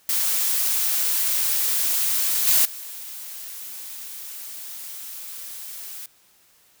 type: noise with level steps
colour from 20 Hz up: blue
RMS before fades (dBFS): -22 / -17 / -36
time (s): 0.09-6.06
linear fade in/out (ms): 2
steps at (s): 2.47 / 2.65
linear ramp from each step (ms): 5
effects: white hiss -58 dBFS RMS until 6.8 s